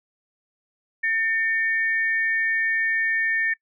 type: tone pair together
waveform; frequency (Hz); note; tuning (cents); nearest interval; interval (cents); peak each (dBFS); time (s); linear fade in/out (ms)
sine; 1800 / 2247; A6 / C#7; +39 / +23; major third; 384; -21 / -28; 1.03-3.54; 10
effects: noise-tail reverb RT60 0.1 s tail -24 dB re dry